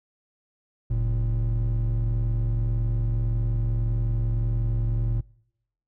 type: tone pair together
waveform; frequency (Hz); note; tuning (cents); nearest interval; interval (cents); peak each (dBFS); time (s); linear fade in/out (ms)
triangle; 45.37 / 114.4; F#1 / A#2; -33 / -32; octave + major third; 1601; -21; 0.9-5.21; 10
effects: noise-tail reverb RT60 0.8 s tail -26 dB re dry + tanh soft clip ceiling -17 dBFS